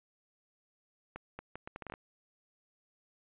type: accelerating click train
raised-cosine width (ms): 0.5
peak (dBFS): -27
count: 10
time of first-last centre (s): 1.16-1.939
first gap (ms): 230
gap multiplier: 0.72
effects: resampled to 8000 Hz